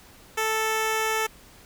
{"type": "tone", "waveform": "10% pulse", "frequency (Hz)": 440, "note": "A4", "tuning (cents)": 0, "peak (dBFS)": -15, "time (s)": [0.37, 1.27], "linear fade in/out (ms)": 10, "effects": ["pink hiss -51 dBFS RMS until 1.65 s"]}